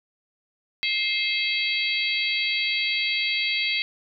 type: harmonic tone with a mistuned harmonic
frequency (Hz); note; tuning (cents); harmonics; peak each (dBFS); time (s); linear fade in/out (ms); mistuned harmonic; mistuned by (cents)
650; E5; -24; 3 / 4 / 5 / 6 / 7; -27 / -28 / -29 / -30 / -30; 0.83-3.82; 0; 3; +140
effects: none